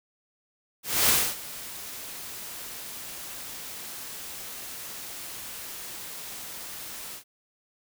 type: noise with ADSR envelope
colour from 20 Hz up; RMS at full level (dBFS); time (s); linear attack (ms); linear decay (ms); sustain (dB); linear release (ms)
white; -20; 0.83-7.24; 260; 260; -19; 97
effects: none